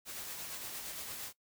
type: noise with tremolo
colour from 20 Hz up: white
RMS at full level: -42 dBFS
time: 0.05-1.33 s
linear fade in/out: 50 ms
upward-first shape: sine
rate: 8.7 Hz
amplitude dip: 30%
effects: noise-tail reverb RT60 0.1 s tail -19 dB re dry